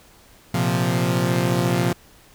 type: chord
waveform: sawtooth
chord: Bb suspended second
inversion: none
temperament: equal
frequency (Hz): 116.54 / 130.81 / 174.61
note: Bb2 / C3 / F3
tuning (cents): 0 / 0 / 0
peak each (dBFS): -20 / -19 / -18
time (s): 0.54-1.93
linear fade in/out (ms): 5
effects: pink hiss -51 dBFS RMS until 2.34 s